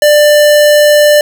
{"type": "tone", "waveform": "square", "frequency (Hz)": 593, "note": "D5", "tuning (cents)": 17, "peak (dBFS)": -4, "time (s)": [0.02, 1.21], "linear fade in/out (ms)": 2, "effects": []}